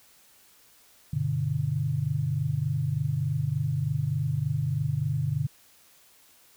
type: chord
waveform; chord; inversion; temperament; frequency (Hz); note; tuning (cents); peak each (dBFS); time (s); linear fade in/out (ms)
sine; G major; none; equal; 98 / 123.47 / 146.83; G2 / B2 / D3; 0 / 0 / 0; -33 / -29 / -27; 1.13-5.47; 5
effects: white hiss -58 dBFS RMS until 6.56 s